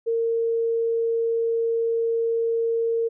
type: tone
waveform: sine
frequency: 459 Hz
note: A#4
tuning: 27 cents flat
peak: -20 dBFS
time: 0.06-3.09 s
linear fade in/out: 20 ms
effects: none